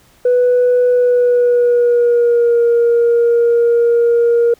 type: tone with pitch glide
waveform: sine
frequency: 493.9 to 470.5 Hz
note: B4 to A#4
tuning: 0 to +16 cents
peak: -7 dBFS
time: 0.25-4.54 s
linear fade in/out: 5 ms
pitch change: -84 cents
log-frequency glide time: 0.9-2.61 s
effects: tanh soft clip ceiling -6 dBFS + pink hiss -50 dBFS RMS until 4.59 s